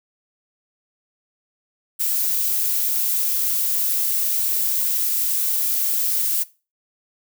violet noise, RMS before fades -21 dBFS, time 1.99-6.44 s, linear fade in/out 20 ms, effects noise-tail reverb RT60 0.3 s tail -19 dB re dry

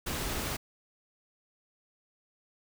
pink noise, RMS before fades -34 dBFS, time 0.06-0.57 s, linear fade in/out 10 ms, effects none

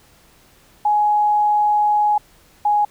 sine tone pair in turn, 837 / 831.7 Hz, G#5 / G#5, +13 / +2 cents, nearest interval unison, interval 11 cents, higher first, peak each -13 dBFS, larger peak neither, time 0.85-2.18 / 2.65-2.85 s, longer first, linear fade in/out 5 ms, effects pink hiss -52 dBFS RMS until 2.9 s

